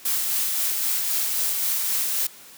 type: noise with tremolo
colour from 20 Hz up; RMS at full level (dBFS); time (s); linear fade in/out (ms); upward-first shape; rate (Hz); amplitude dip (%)
blue; -23; 0.05-2.27; 5; sine; 3.8; 25
effects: white hiss -46 dBFS RMS until 2.57 s + high-pass 100 Hz 12 dB/octave